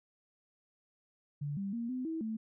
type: tone with pitch steps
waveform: sine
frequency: 144.9 / 197.2 / 233.7 / 254.6 / 323.3 / 220.7 Hz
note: D3 / G3 / A#3 / C4 / E4 / A3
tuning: -23 / +11 / +5 / -47 / -34 / +5 cents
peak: -34 dBFS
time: 1.41-2.37 s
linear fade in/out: 10 ms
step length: 160 ms
effects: none